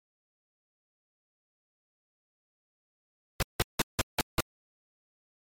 pink noise bursts, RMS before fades -25 dBFS, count 6, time 3.4-4.406 s, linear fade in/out 2 ms, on 26 ms, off 170 ms, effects MP3 64 kbps

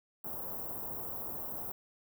white band-stop noise, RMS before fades -40 dBFS, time 0.24-1.72 s, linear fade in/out 5 ms, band 1000 to 15000 Hz, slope 24 dB/octave, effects none

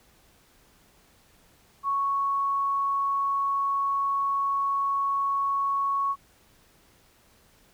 sine tone, 1108.7 Hz, C#6, in tune, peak -23 dBFS, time 1.83-6.16 s, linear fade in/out 50 ms, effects pink hiss -60 dBFS RMS until 7.73 s

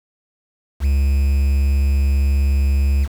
triangle tone with quantisation, 69.3 Hz, C#2, in tune, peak -11 dBFS, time 0.8-3.08 s, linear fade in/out 50 ms, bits 6, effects none

